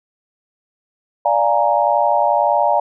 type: chord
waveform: sine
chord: Bb dominant seventh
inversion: first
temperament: equal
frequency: 587.3 / 698.5 / 830.6 / 932.3 Hz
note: D5 / F5 / Ab5 / Bb5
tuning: 0 / 0 / 0 / 0 cents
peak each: -18 dBFS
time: 1.25-2.8 s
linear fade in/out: 5 ms
effects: none